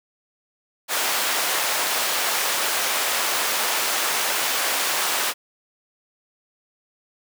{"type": "high-pass noise", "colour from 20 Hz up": "pink", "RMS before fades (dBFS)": -23, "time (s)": [0.88, 5.34], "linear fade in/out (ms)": 50, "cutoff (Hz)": 740, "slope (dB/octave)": 12, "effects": []}